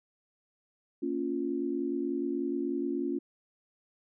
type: chord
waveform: sine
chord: Bb minor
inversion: none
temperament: just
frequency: 233.1 / 279.7 / 349.6 Hz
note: Bb3 / Db4 / F4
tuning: 0 / +16 / +2 cents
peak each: -37 / -32 / -33 dBFS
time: 1.02-3.19 s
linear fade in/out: 10 ms
effects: none